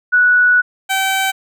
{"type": "tone pair in turn", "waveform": ["sine", "15% pulse"], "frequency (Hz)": [1473, 770.4], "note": ["F#6", "G5"], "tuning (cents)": [-8, -30], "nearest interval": "major seventh", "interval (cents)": 1122, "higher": "first", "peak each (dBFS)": -8, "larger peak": "neither", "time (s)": [[0.12, 0.62], [0.89, 1.32]], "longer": "first", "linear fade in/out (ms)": 20, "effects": []}